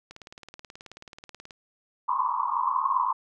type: click train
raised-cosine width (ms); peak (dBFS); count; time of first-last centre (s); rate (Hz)
0.2; -26; 27; 0.11-1.508; 18.6
type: band-pass noise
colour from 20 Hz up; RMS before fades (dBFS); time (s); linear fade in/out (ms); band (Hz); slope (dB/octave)
white; -26; 2.08-3.13; 10; 940 to 1100; 96
effects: none